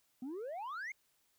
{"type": "exponential sweep", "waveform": "sine", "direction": "up", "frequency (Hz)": [240, 2217], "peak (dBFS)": -37, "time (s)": [0.22, 0.92], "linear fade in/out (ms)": 5, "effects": ["tanh soft clip ceiling -39 dBFS", "white hiss -75 dBFS RMS until 1.38 s"]}